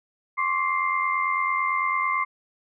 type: tone cluster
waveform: sine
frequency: 1058 / 1147 / 2097 Hz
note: C6 / D6 / C7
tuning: +19 / -41 / +3 cents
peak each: -26 dBFS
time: 0.37-2.25 s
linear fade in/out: 20 ms
effects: none